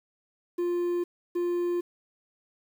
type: tone pair in turn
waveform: triangle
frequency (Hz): 350 / 350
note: F4 / F4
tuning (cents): +4 / +4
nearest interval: unison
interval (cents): 0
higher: neither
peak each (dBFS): -23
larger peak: neither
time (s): 0.58-1.04 / 1.35-1.81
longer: neither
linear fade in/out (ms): 10
effects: 9-bit